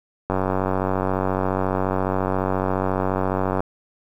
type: click train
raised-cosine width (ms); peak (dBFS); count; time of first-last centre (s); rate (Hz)
1; -8; 313; 0.3-3.605; 94.4
effects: 8-bit